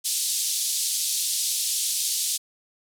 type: band-pass noise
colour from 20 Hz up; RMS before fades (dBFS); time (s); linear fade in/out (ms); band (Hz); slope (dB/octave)
white; -26; 0.04-2.38; 20; 3600 to 11000; 24
effects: none